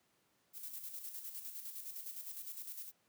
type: noise with tremolo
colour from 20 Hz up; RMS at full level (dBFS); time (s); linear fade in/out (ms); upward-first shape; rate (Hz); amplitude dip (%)
violet; -45; 0.53-2.92; 50; square; 9.8; 50
effects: pink hiss -75 dBFS RMS until 3.08 s + high-pass 150 Hz 12 dB/octave